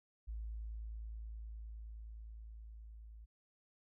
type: tone with level ramp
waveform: sine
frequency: 54.8 Hz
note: A1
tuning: 6 cents flat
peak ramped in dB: -40 to -51 dBFS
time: 0.27-3.26 s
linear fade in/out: 20 ms
effects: none